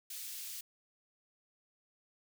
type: high-pass noise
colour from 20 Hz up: white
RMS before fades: -44 dBFS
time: 0.1-0.61 s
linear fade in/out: 5 ms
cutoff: 2900 Hz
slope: 12 dB/octave
effects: none